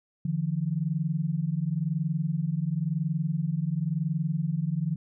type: tone pair together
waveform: sine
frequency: 149.04 / 170 Hz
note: D3 / F3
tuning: +26 / -46 cents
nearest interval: major second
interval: 228 cents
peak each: -28 dBFS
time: 0.25-4.96 s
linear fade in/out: 5 ms
effects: none